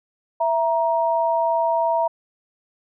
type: tone pair together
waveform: sine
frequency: 662.8 / 940 Hz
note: E5 / A#5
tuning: +9 / +14 cents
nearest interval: tritone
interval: 605 cents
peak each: -20 dBFS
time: 0.4-2.08 s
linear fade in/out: 10 ms
effects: none